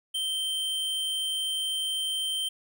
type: tone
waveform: square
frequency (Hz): 3124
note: G7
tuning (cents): -7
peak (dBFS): -28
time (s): 0.14-2.49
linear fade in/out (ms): 10
effects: none